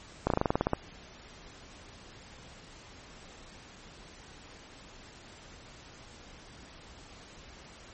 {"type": "slowing click train", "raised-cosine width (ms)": 1, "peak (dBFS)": -11, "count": 11, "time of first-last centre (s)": [0.27, 0.734], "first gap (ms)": 32, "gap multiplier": 1.08, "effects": ["pink hiss -51 dBFS RMS until 7.93 s", "MP3 32 kbps"]}